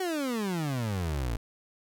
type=exponential sweep; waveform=30% pulse; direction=down; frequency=383.9 to 53.1 Hz; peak=-26 dBFS; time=0-1.37 s; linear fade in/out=5 ms; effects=none